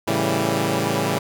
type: chord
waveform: 10% pulse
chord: A dominant seventh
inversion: none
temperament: equal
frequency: 110 / 138.59 / 164.81 / 196 Hz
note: A2 / C#3 / E3 / G3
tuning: 0 / 0 / 0 / 0 cents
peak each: -17 dBFS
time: 0.07-1.19 s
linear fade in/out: 10 ms
effects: none

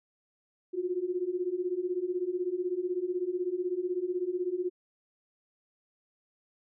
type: beating tone pair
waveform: sine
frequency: 350.5 / 366.5 Hz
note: F4 / F#4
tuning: +6 / -16 cents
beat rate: 16 Hz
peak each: -33 / -31 dBFS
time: 0.73-4.7 s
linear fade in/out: 20 ms
effects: none

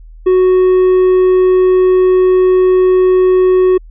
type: tone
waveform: triangle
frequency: 369.7 Hz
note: F#4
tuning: 1 cent flat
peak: -4 dBFS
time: 0.26-3.78 s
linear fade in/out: 10 ms
effects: added 40 Hz sine -32 dBFS peak until 3.9 s + resampled to 8000 Hz

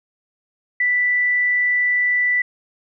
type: tone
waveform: sine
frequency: 1975.5 Hz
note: B6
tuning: in tune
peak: -15 dBFS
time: 0.8-2.42 s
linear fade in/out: 5 ms
effects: none

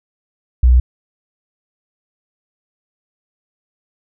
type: tone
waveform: sine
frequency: 61.74 Hz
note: B1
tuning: in tune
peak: -6 dBFS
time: 0.63-0.8 s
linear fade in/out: 5 ms
effects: none

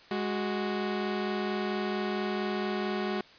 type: tone pair together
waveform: sawtooth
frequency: 207.2 / 370 Hz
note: G#3 / F#4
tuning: -4 / 0 cents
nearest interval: minor seventh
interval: 1004 cents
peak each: -28 dBFS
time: 0.11-3.21 s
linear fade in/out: 2 ms
effects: white hiss -54 dBFS RMS until 3.38 s + resampled to 11025 Hz

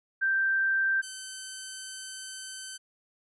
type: tone pair in turn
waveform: sine / 5% pulse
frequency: 1568 / 1535.7 Hz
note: G6 / G6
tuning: 0 / -36 cents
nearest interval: unison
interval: 36 cents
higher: first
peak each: -23 / -26 dBFS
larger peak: first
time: 0.21-1.02 / 1.02-2.78 s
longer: second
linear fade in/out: 20 ms
effects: resampled to 24000 Hz

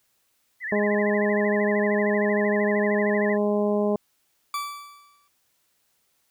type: tone with vibrato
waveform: sine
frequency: 1864.7 Hz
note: A#6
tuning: in tune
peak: -28 dBFS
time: 0.6-3.38 s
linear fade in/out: 50 ms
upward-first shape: sine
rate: 13 Hz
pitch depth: 150 cents each way
type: harmonic tone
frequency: 207.1 Hz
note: G#3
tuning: 5 cents flat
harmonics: 1 / 2 / 3 / 4 / 5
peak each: -24 / -24 / -26 / -35 / -37 dBFS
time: 0.72-3.96 s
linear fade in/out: 2 ms
type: tone with exponential decay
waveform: 40% pulse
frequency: 1158 Hz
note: D6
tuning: 25 cents flat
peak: -24 dBFS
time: 4.54-5.28 s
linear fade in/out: 2 ms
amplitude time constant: 160 ms
effects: white hiss -69 dBFS RMS until 6.3 s

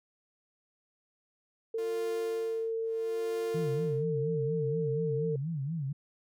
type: tone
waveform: sine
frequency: 451 Hz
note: A4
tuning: 43 cents sharp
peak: -30 dBFS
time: 1.74-5.36 s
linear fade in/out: 5 ms
type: tone with tremolo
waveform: sawtooth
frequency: 349.2 Hz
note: F4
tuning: in tune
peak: -35 dBFS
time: 1.78-4.15 s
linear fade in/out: 5 ms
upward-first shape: sine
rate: 0.75 Hz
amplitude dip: 100%
type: tone with vibrato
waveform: sine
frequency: 150 Hz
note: D3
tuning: 37 cents sharp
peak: -31 dBFS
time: 3.54-5.93 s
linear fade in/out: 10 ms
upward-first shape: sine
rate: 4.2 Hz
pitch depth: 200 cents each way
effects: none

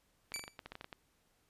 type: clicks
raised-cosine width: 0.3 ms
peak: -29 dBFS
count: 12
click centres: 0.32 / 0.361 / 0.394 / 0.439 / 0.479 / 0.592 / 0.66 / 0.72 / 0.754 / 0.811 / 0.844 / 0.928 s
type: tone with exponential decay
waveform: 15% pulse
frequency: 2314 Hz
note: D7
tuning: 26 cents flat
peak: -29 dBFS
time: 0.34-0.57 s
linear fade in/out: 0 ms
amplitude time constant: 49 ms
effects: pink hiss -74 dBFS RMS until 1.49 s + resampled to 32000 Hz

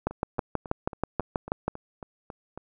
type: two click trains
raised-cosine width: 1 ms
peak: -11 / -24 dBFS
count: 11 / 10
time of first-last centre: 0.07-1.68 / 0.11-2.576 s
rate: 6.21 / 3.65 Hz
effects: none

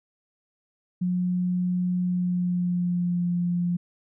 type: tone with pitch glide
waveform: sine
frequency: 180 to 175.18 Hz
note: F#3 to F3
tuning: -47 to +6 cents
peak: -22 dBFS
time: 1.01-3.77 s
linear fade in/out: 10 ms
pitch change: -47 cents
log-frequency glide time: 2.02-3.29 s
effects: none

